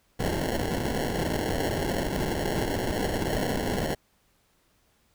blue noise with sample-and-hold, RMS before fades -28 dBFS, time 0.19-3.95 s, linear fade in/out 10 ms, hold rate 1225 Hz, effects pink hiss -67 dBFS RMS until 5.14 s

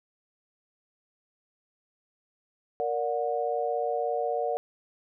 sine chord, Bb augmented, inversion none, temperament just, 466.2 / 582.7 / 728.4 Hz, Bb4 / D5 / F#5, 0 / -14 / -27 cents, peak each -30 / -31 / -30 dBFS, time 2.8-4.57 s, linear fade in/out 0 ms, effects none

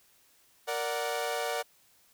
sawtooth chord, Bb augmented, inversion none, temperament equal with one note detuned, 466.2 / 585.6 / 740 Hz, Bb4 / D5 / F#5, 0 / -5 / 0 cents, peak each -31 dBFS, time 0.67-1.63 s, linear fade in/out 20 ms, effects white hiss -64 dBFS RMS until 2.13 s

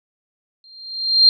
sine tone with exponential growth, 4186 Hz, C8, in tune, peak -5 dBFS, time 0.64-1.29 s, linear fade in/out 1 ms, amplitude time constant 140 ms, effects none

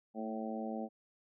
harmonic tone with a mistuned harmonic, 110 Hz, A2, in tune, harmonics 2 / 3 / 4 / 5 / 6 / 7, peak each -39 / -46 / -47 / -45 / -47 / -45 dBFS, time 0.14-0.89 s, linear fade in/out 50 ms, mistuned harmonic 2, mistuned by +26 cents, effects none

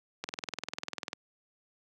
click train, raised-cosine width 0.2 ms, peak -17 dBFS, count 19, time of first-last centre 0.24-1.131 s, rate 20.2 Hz, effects high-pass 200 Hz 12 dB/octave

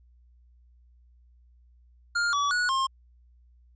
square tone with pitch steps, 1408 / 1143 / 1462 / 1065 Hz, F6 / D6 / F#6 / C6, +14 / -47 / -21 / +30 cents, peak -24 dBFS, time 2.15-2.87 s, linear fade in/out 10 ms, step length 180 ms, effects added 60 Hz sine -55 dBFS peak until 3.75 s + resampled to 16000 Hz

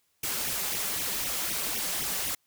white noise with flanger, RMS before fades -31 dBFS, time 0.23-2.35 s, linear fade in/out 5 ms, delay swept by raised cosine 0.32 to 5.32 ms, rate 3.9 Hz, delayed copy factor +0.95, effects white hiss -72 dBFS RMS until 2.46 s

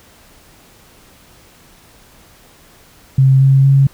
sine tone with pitch steps, 133.5 / 135.29 / 137.09 Hz, C3 / C#3 / C#3, +35 / -42 / -19 cents, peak -6 dBFS, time 3.18-3.87 s, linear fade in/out 5 ms, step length 230 ms, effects pink hiss -46 dBFS RMS until 3.93 s

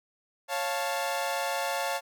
sawtooth chord, Db augmented, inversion none, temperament equal with one note detuned, 552.4 / 698.5 / 880 Hz, Db5 / F5 / A5, -6 / 0 / 0 cents, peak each -29 dBFS, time 0.48-2.01 s, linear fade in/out 50 ms, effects none

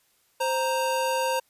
square tone pair together, 523.3 / 932.4 Hz, C5 / A#5, 0 / 0 cents, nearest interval minor seventh, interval 1000 cents, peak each -27 dBFS, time 0.4-1.4 s, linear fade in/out 10 ms, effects white hiss -66 dBFS RMS until 1.49 s + resampled to 32000 Hz

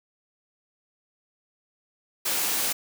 white high-pass noise, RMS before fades -26 dBFS, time 2.25-2.73 s, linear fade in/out 10 ms, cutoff 210 Hz, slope 12 dB/octave, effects none

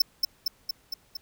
square tone with echo, 5300 Hz, E8, 9 cents sharp, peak -17 dBFS, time 0-0.02 s, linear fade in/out 5 ms, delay 230 ms, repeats 5, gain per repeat -3 dB, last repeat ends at 1.17 s, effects pink hiss -62 dBFS RMS until 1.21 s

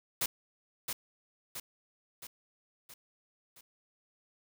white noise with echo, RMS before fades -31 dBFS, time 0.21-0.26 s, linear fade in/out 5 ms, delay 670 ms, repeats 5, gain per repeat -5 dB, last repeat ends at 3.61 s, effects none

